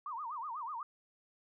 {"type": "tone with vibrato", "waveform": "sine", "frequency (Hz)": 1064, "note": "C6", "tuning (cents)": 29, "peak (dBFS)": -38, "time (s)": [0.06, 0.83], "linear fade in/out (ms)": 2, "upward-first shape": "sine", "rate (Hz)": 8.1, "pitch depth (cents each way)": 280, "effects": []}